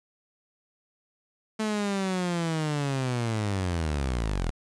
sawtooth linear sweep, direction down, 219.3 to 38.36 Hz, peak -22 dBFS, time 1.59-4.51 s, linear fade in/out 10 ms, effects resampled to 22050 Hz + 8-bit

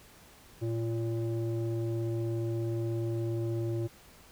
square tone with low-pass filter, 114.6 Hz, A#2, 29 cents flat, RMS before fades -32 dBFS, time 0.61-3.88 s, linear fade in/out 20 ms, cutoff 430 Hz, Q 4.3, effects pink hiss -56 dBFS RMS until 4.31 s

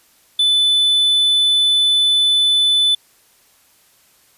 triangle tone, 3500 Hz, A7, 10 cents flat, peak -10 dBFS, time 0.39-2.95 s, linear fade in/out 5 ms, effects white hiss -54 dBFS RMS until 4.37 s + resampled to 32000 Hz

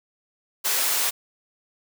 white high-pass noise, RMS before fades -23 dBFS, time 0.64-1.11 s, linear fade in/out 20 ms, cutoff 470 Hz, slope 12 dB/octave, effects none

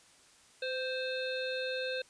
harmonic tone with a mistuned harmonic, 523.3 Hz, C5, in tune, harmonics 1 / 3 / 5 / 7 / 8, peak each -35 / -40 / -42 / -43 / -44 dBFS, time 0.62-2.02 s, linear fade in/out 5 ms, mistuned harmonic 1, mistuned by -30 cents, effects white hiss -61 dBFS RMS until 2.09 s + resampled to 22050 Hz

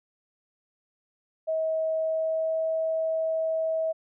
sine tone with pitch glide, 639 to 643.8 Hz, D#5 to E5, +46 to -41 cents, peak -24 dBFS, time 1.47-3.93 s, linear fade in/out 20 ms, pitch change +13 cents, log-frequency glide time 1.96-2.68 s, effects none

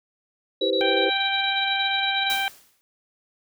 sine chord, C major seventh, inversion first, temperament just, 327 / 392.4 / 490.5 / 523.3 Hz, E4 / G4 / B4 / C5, -14 / +2 / -12 / 0 cents, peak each -29 / -25 / -27 / -25 dBFS, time 0.61-1.1 s, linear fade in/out 10 ms
sine tone bursts, 3900 Hz, B7, 23 cents flat, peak -25 dBFS, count 15, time 0.61-2.355 s, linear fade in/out 5 ms, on 93 ms, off 25 ms
harmonic tone, 784 Hz, G5, in tune, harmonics 1 / 2 / 3 / 4 / 5, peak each -27 / -28 / -28 / -30 / -35 dBFS, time 0.81-2.48 s, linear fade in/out 0 ms
white noise with exponential decay, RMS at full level -30 dBFS, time 2.3-2.81 s, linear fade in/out 0 ms, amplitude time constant 110 ms
effects none

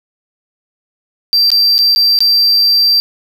triangle tone with dropouts, 4699 Hz, D8, in tune, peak -6 dBFS, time 1.33-3 s, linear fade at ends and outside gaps 0 ms, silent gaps 1.503-1.517 / 1.781-1.789 / 1.95-1.96 / 2.189-2.205 s, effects none

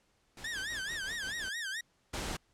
pink noise with tremolo, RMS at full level -47 dBFS, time 0.37-1.49 s, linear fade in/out 2 ms, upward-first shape sine, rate 5.8 Hz, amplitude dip 65%
sawtooth tone with vibrato, 1702 Hz, G#6, 42 cents sharp, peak -32 dBFS, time 0.44-1.81 s, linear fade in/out 5 ms, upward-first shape sine, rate 4.6 Hz, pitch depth 190 cents each way
pink noise, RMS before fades -37 dBFS, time 2.13-2.37 s, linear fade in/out 10 ms
effects pink hiss -72 dBFS RMS until 2.53 s + low-pass 9000 Hz 12 dB/octave

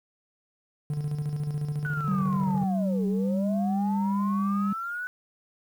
triangle tone with tremolo, 147.9 Hz, D3, 13 cents sharp, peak -23 dBFS, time 0.9-2.64 s, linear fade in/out 2 ms, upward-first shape square, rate 14 Hz, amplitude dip 50%
sine linear two-way sweep, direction down then up, 1500 to 397.9 to 1500 Hz, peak -30 dBFS, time 1.85-5.07 s, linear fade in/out 0 ms, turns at 3.07 s
sine tone with pitch glide, 191.2 to 199.43 Hz, G3 to G3, -43 to +30 cents, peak -23 dBFS, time 2.08-4.73 s, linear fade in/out 5 ms, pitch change +73 cents, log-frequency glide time 3.03-3.54 s
effects tanh soft clip ceiling -17 dBFS + 9-bit

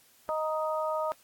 harmonic tone, 311.9 Hz, D#4, 4 cents sharp, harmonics 2 / 3 / 4, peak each -30 / -34 / -34 dBFS, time 0.29-1.12 s, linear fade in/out 0 ms, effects white hiss -61 dBFS RMS until 1.23 s + AAC 64 kbps

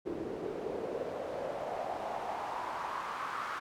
pink noise with band-pass filter sweep, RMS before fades -38 dBFS, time 0.05-3.6 s, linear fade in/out 20 ms, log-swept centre 350 to 1300 Hz, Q 3.5, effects none

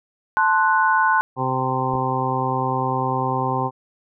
sine chord, F# diminished, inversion first, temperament equal, 880 / 1046.5 / 1480 Hz, A5 / C6 / F#6, 0 / 0 / 0 cents, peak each -19 dBFS, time 0.37-1.21 s, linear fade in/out 0 ms
harmonic tone, 130 Hz, C3, 11 cents flat, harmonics 1 / 2 / 3 / 4 / 6 / 7 / 8, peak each -26 / -29 / -29 / -30 / -26 / -26 / -26 dBFS, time 1.36-3.71 s, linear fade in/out 50 ms
clicks, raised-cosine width 2 ms, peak -20 dBFS, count 2, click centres 1.937 / 1.953 s
effects none

